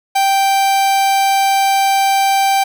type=tone; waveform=45% pulse; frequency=783 Hz; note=G5; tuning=2 cents flat; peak=-11 dBFS; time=0.15-2.64 s; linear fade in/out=10 ms; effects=none